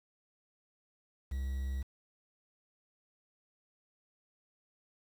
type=tone with quantisation; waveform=triangle; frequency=66.4 Hz; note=C2; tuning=26 cents sharp; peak=-31 dBFS; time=1.31-1.83 s; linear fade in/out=10 ms; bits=9; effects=none